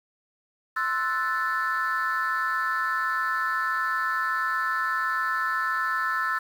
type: chord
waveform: sine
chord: F# half-diminished seventh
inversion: second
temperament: equal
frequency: 1046.5 / 1318.5 / 1480 / 1760 Hz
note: C6 / E6 / F#6 / A6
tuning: 0 / 0 / 0 / 0 cents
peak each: -31 / -26 / -31 / -27 dBFS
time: 0.76-6.39 s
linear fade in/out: 10 ms
effects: tanh soft clip ceiling -18 dBFS + 8-bit